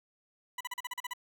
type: tone bursts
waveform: 20% pulse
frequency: 987.8 Hz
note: B5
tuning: in tune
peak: -30 dBFS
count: 9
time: 0.58-1.135 s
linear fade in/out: 5 ms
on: 27 ms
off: 39 ms
effects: none